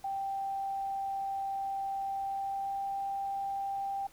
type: tone with pitch glide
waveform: sine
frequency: 784 to 789 Hz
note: G5 to G5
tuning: 0 to +11 cents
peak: -32 dBFS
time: 0.04-4.07 s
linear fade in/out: 5 ms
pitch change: +11 cents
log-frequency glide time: 2.14-3.04 s
effects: pink hiss -59 dBFS RMS until 4.12 s